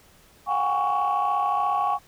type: tone cluster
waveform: sine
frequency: 717 / 751 / 814 / 1117 Hz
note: F5 / F#5 / G#5 / C#6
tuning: +45 / +26 / -35 / +13 cents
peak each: -28 / -30 / -24 / -23 dBFS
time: 0.46-1.99 s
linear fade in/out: 50 ms
effects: tanh soft clip ceiling -15 dBFS + pink hiss -55 dBFS RMS until 2.07 s